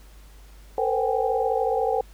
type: tone cluster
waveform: sine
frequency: 454.6 / 506 / 525 / 765 / 819 Hz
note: A#4 / B4 / C5 / G5 / G#5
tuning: -43 / +42 / +6 / -42 / -24 cents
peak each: -25 / -28 / -30 / -26 / -29 dBFS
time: 0.78-2.01 s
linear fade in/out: 2 ms
effects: added 50 Hz sine -45 dBFS peak until 2.13 s + pink hiss -55 dBFS RMS until 2.13 s